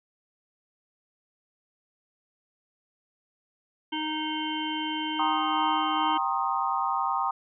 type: harmonic tone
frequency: 310 Hz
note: D#4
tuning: 6 cents flat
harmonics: 1 / 3 / 5 / 7 / 9 / 10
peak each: -32 / -33 / -41 / -40 / -41 / -34 dBFS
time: 3.92-6.18 s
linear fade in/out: 10 ms
type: chord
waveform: sine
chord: C minor seventh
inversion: second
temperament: equal with one note detuned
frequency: 784 / 932.3 / 1063 / 1244.5 Hz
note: G5 / Bb5 / C6 / Eb6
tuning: 0 / 0 / +27 / 0 cents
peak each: -30 dBFS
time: 5.19-7.31 s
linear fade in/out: 5 ms
effects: none